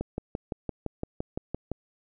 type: click train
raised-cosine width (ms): 2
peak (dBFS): -17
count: 11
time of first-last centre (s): 0.01-1.716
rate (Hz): 5.86
effects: none